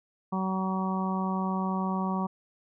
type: harmonic tone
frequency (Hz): 188.9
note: F#3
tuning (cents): +36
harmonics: 1 / 2 / 3 / 4 / 5 / 6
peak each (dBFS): -28 / -39 / -42 / -37 / -35 / -36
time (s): 0.32-2.27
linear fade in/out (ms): 10
effects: none